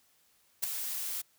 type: noise with ADSR envelope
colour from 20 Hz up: blue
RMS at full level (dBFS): -27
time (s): 0.62-1.22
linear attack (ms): 19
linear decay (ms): 4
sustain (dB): -9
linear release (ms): 12
effects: white hiss -68 dBFS RMS until 1.38 s